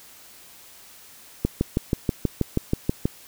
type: click train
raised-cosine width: 3 ms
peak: -7 dBFS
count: 11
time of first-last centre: 1.45-3.055 s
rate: 6.23 Hz
effects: white hiss -48 dBFS RMS until 3.27 s